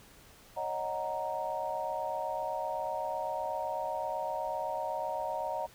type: chord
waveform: sine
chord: D# minor seventh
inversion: third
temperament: equal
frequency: 554.4 / 622.3 / 740 / 932.3 Hz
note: C#5 / D#5 / F#5 / A#5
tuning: 0 / 0 / 0 / 0 cents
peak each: -40 / -37 / -38 / -36 dBFS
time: 0.56-5.67 s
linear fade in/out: 20 ms
effects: pink hiss -57 dBFS RMS until 5.74 s